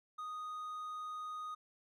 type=tone; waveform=triangle; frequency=1242 Hz; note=D#6; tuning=3 cents flat; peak=-39 dBFS; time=0.18-1.55 s; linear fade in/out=10 ms; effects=none